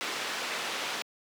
white low-pass noise, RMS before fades -34 dBFS, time 0.01-1.02 s, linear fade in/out 0 ms, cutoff 3600 Hz, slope 12 dB/octave, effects high-pass 300 Hz 12 dB/octave

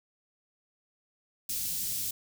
white band-stop noise, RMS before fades -33 dBFS, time 1.49-2.11 s, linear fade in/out 5 ms, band 180 to 4700 Hz, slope 12 dB/octave, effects none

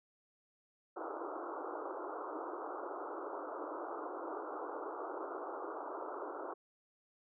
pink band-pass noise, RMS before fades -43 dBFS, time 0.96-6.54 s, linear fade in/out 10 ms, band 300 to 1400 Hz, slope 96 dB/octave, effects none

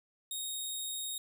15% pulse tone, 3734 Hz, A#7, 2 cents sharp, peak -29 dBFS, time 0.31-1.18 s, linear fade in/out 2 ms, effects none

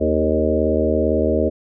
harmonic tone with a mistuned harmonic, 77.78 Hz, D#2, in tune, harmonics 1 / 3 / 4 / 5 / 6 / 7 / 8, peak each -23 / -23 / -23 / -23 / -23 / -23 / -23 dBFS, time 0-1.5 s, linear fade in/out 20 ms, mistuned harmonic 6, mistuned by -24 cents, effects none

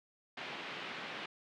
white band-pass noise, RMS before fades -44 dBFS, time 0.37-1.26 s, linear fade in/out 5 ms, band 150 to 3200 Hz, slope 24 dB/octave, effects none

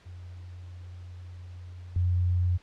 sine tone with level steps, 89.2 Hz, F2, 37 cents sharp, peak -40 / -22 dBFS, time 0.05-2.58 s, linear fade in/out 20 ms, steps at 1.96 s, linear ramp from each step 2 ms, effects pink hiss -59 dBFS RMS until 2.62 s + low-pass 5000 Hz 12 dB/octave

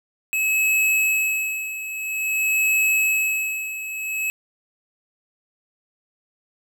square tone with tremolo, 2579 Hz, E7, 39 cents flat, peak -17 dBFS, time 0.33-4.3 s, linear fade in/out 0 ms, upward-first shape sine, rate 0.5 Hz, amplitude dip 75%, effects none

